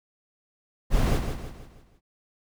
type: noise with echo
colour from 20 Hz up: brown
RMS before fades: -21 dBFS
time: 0.9-1.21 s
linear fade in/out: 50 ms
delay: 160 ms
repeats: 5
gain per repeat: -7 dB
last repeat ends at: 2.01 s
effects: none